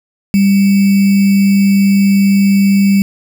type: tone with sample-and-hold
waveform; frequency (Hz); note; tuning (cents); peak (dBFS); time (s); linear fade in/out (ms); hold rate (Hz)
sine; 197.6; G3; +14; -6; 0.34-3.02; 0; 2450
effects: none